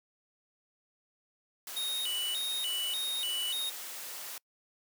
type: noise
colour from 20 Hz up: white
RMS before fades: -42 dBFS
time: 1.67-4.38 s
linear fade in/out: 2 ms
type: tone with vibrato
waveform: square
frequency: 3322 Hz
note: G#7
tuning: in tune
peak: -32 dBFS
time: 1.76-3.7 s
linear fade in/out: 10 ms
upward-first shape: square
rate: 1.7 Hz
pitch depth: 200 cents each way
effects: noise-tail reverb RT60 0.1 s tail -26 dB re dry + high-pass 400 Hz 12 dB/octave